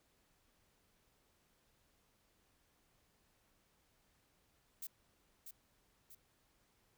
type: noise with echo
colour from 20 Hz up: violet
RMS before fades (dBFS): -45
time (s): 4.82-4.87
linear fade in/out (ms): 5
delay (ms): 640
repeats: 2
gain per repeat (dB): -6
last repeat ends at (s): 6.15
effects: pink hiss -75 dBFS RMS until 6.97 s